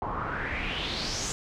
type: noise with low-pass filter sweep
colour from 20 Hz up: pink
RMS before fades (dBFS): -32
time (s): 0.02-1.32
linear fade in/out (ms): 0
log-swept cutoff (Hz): 920 to 7300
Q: 4.4
effects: none